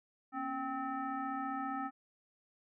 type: tone with frequency modulation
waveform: sine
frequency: 784 Hz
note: G5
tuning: in tune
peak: -35 dBFS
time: 0.32-1.91 s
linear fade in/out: 50 ms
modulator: 511 Hz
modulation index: 1.4
effects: none